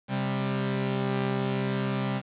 sawtooth tone pair together, 131.9 / 197.63 Hz, C3 / G3, +14 / +14 cents, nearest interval perfect fifth, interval 700 cents, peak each -25 dBFS, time 0.08-2.22 s, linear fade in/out 50 ms, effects resampled to 8000 Hz + 8-bit

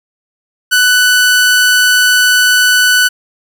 sawtooth tone, 1491 Hz, F#6, 13 cents sharp, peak -3 dBFS, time 0.71-3.09 s, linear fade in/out 20 ms, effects none

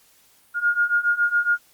sine beating tone pair, 1419 / 1426.2 Hz, F6 / F6, +27 / +36 cents, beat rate 7.2 Hz, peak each -22 / -20 dBFS, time 0.54-1.59 s, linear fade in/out 50 ms, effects white hiss -57 dBFS RMS until 1.73 s + Opus 48 kbps

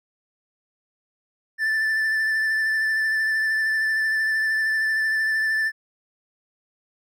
triangle tone with vibrato, 1763 Hz, A6, 3 cents sharp, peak -18 dBFS, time 1.58-5.72 s, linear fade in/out 50 ms, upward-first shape sine, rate 13 Hz, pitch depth 18 cents each way, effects none

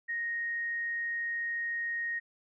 sine tone, 1867 Hz, A#6, 2 cents sharp, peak -31 dBFS, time 0.08-2.2 s, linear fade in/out 20 ms, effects none

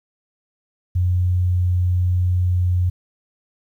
sine tone, 89.9 Hz, F#2, 49 cents flat, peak -15 dBFS, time 0.95-2.9 s, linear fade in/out 10 ms, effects 9-bit

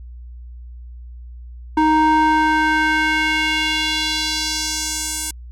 square tone with band-pass filter sweep, 311.1 Hz, D#4, in tune, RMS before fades -18 dBFS, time 1.77-5.31 s, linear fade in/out 5 ms, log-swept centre 730 to 9000 Hz, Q 1.8, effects added 60 Hz sine -33 dBFS peak until 5.51 s

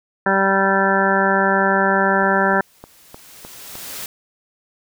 harmonic tone, 194.4 Hz, G3, 14 cents flat, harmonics 1 / 2 / 3 / 4 / 5 / 7 / 8 / 9, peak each -22 / -22 / -22 / -22 / -22 / -22 / -22 / -22 dBFS, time 0.26-2.61 s, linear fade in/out 2 ms
white noise with exponential growth, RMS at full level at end -29 dBFS, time 1.94-4.06 s, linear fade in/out 1 ms, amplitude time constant 460 ms
click train, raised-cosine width 1 ms, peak -21 dBFS, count 6, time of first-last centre 2.23-3.754 s, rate 3.28 Hz
effects none

